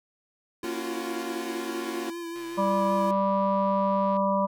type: tone with vibrato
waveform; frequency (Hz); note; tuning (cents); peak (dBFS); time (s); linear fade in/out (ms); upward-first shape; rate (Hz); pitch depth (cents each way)
square; 339.1; E4; +49; -34; 0.63-3.11; 2; sine; 5.3; 28
type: chord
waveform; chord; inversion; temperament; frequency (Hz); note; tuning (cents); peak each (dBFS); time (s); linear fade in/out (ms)
sawtooth; Gb major seventh; first; equal; 233.1 / 277.2 / 349.2 / 370; Bb3 / Db4 / F4 / Gb4; 0 / 0 / 0 / 0; -34; 0.64-2.1; 0
type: click train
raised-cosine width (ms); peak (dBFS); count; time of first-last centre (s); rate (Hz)
0.3; -32; 225; 2.36-4.166; 124
type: harmonic tone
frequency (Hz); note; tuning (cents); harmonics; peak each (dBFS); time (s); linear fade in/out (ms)
196; G3; 0; 1 / 3 / 5 / 6; -27 / -26 / -26 / -33; 2.57-4.47; 20
effects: none